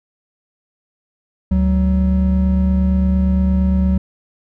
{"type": "tone pair together", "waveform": "triangle", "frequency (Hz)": [72.2, 187.91], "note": ["D2", "F#3"], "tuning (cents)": [-29, 27], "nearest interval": "octave + perfect fourth", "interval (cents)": 1656, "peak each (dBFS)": -13, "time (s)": [1.51, 3.98], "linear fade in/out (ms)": 5, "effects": []}